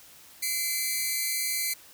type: tone pair together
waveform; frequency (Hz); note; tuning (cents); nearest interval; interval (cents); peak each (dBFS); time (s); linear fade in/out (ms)
5% pulse; 2057 / 2309; C7 / D7; -30 / -30; major second; 200; -19 / -21; 0.42-1.74; 10
effects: white hiss -52 dBFS RMS until 1.93 s